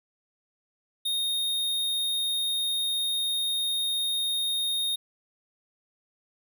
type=tone; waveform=square; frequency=3703 Hz; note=A#7; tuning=12 cents flat; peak=-26 dBFS; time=1.05-4.96 s; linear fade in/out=10 ms; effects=none